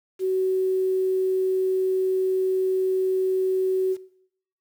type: tone with quantisation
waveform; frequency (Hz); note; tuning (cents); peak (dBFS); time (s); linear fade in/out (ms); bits
sine; 376; F#4; +28; -20; 0.19-3.97; 50; 8
effects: noise-tail reverb RT60 0.7 s tail -18 dB re dry